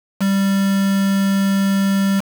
triangle tone with quantisation, 196 Hz, G3, in tune, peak -12 dBFS, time 0.2-2.21 s, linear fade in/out 20 ms, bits 4, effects none

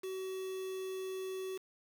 triangle tone with quantisation, 377.8 Hz, F#4, 36 cents sharp, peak -36 dBFS, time 0.03-1.58 s, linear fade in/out 10 ms, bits 8, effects none

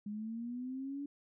sine linear sweep, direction up, 204.3 to 287.3 Hz, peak -38 dBFS, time 0.06-1.06 s, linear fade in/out 5 ms, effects none

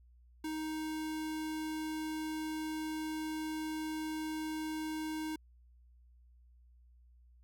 square tone, 312.5 Hz, D#4, 8 cents sharp, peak -37 dBFS, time 0.44-5.36 s, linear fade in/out 5 ms, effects added 60 Hz sine -59 dBFS peak until 7.43 s

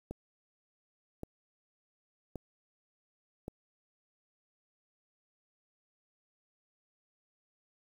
click train, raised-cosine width 2 ms, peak -26 dBFS, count 4, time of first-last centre 0.11-3.481 s, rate 0.89 Hz, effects 9-bit

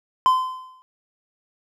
triangle tone with exponential decay, 1028 Hz, C6, 31 cents flat, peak -9 dBFS, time 0.26-0.82 s, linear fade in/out 0 ms, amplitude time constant 120 ms, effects none

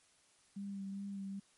sine tone with vibrato, 197.3 Hz, G3, 11 cents sharp, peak -40 dBFS, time 0.56-1.4 s, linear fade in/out 10 ms, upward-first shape sine, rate 2.5 Hz, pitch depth 23 cents each way, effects white hiss -69 dBFS RMS until 1.57 s + MP3 48 kbps

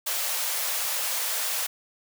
white high-pass noise, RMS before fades -28 dBFS, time 0.06-1.67 s, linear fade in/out 10 ms, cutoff 480 Hz, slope 48 dB/octave, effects none

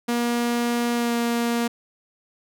sawtooth tone with pitch glide, 238.2 to 235.5 Hz, A#3 to A#3, +38 to +18 cents, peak -17 dBFS, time 0.08-1.68 s, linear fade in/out 10 ms, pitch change -20 cents, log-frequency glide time 0.94-1.14 s, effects none

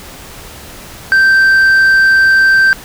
triangle tone with tanh clipping, 1563 Hz, G6, 6 cents flat, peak -6 dBFS, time 1.12-2.73 s, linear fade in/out 0 ms, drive 8 dB, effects pink hiss -32 dBFS RMS until 2.84 s

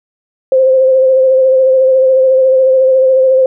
sine tone with vibrato, 523.3 Hz, C5, in tune, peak -5 dBFS, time 0.52-3.46 s, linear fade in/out 2 ms, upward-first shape sine, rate 14 Hz, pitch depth 26 cents each way, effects none

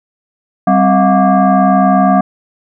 sine tone with frequency modulation, 262.3 Hz, C4, 4 cents sharp, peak -6 dBFS, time 0.67-2.21 s, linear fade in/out 5 ms, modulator 456 Hz, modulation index 1.7, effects none

